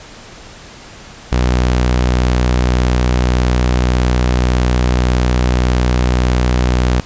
sawtooth tone, 61.74 Hz, B1, in tune, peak -7 dBFS, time 1.32-7 s, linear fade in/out 0 ms, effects pink hiss -36 dBFS RMS until 7.05 s + resampled to 16000 Hz

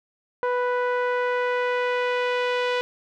sawtooth tone with low-pass filter sweep, 493.9 Hz, B4, in tune, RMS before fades -24 dBFS, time 0.43-2.81 s, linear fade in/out 0 ms, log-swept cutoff 1300 to 3200 Hz, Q 1.4, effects none

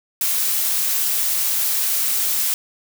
blue noise, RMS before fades -20 dBFS, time 0.21-2.54 s, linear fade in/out 2 ms, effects none

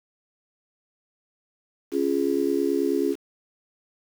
sine chord, Db major, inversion none, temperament just, 277.2 / 346.5 / 415.8 Hz, Db4 / F4 / Ab4, 0 / -14 / +2 cents, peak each -25 dBFS, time 1.91-3.16 s, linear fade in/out 50 ms, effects 7-bit

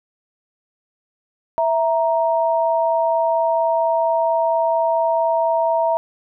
sine tone pair together, 659 / 934.7 Hz, E5 / A#5, -1 / +4 cents, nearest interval tritone, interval 605 cents, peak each -17 / -19 dBFS, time 1.58-5.97 s, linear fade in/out 0 ms, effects none

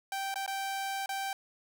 sawtooth tone with dropouts, 781 Hz, G5, 7 cents flat, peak -29 dBFS, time 0.12-1.33 s, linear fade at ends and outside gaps 2 ms, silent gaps 0.342-0.357 / 0.463-0.477 / 1.06-1.091 s, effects none

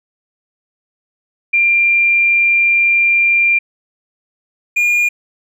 sine / triangle tone pair in turn, 2383 / 2422 Hz, D7 / D#7, +25 / -47 cents, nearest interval unison, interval 28 cents, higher second, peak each -9 dBFS, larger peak neither, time 1.53-3.59 / 4.76-5.09 s, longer first, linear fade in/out 10 ms, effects none

